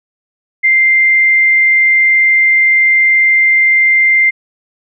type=tone; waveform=sine; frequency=2093 Hz; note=C7; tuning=in tune; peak=-6 dBFS; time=0.63-4.31 s; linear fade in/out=20 ms; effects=none